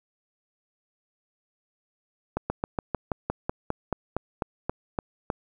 slowing click train, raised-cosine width 1 ms, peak -12 dBFS, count 15, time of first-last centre 2.37-5.302 s, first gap 130 ms, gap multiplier 1.07, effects 9-bit

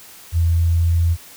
sine tone with pitch glide, 83.7 to 84.38 Hz, E2 to E2, +27 to +41 cents, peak -13 dBFS, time 0.32-1.17 s, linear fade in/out 50 ms, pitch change +14 cents, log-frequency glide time 0.49-0.96 s, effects white hiss -42 dBFS RMS until 1.36 s

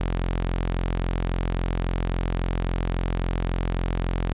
sawtooth tone, 43.65 Hz, F1, in tune, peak -19 dBFS, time 0-4.33 s, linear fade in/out 10 ms, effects resampled to 8000 Hz

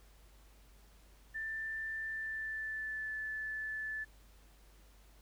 sine tone with pitch glide, 1775 to 1742.5 Hz, A6 to A6, +15 to -17 cents, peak -37 dBFS, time 1.34-4.05 s, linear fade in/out 20 ms, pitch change -32 cents, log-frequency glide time 2.08-3.14 s, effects added 50 Hz sine -59 dBFS peak until 5.21 s + pink hiss -66 dBFS RMS until 5.21 s

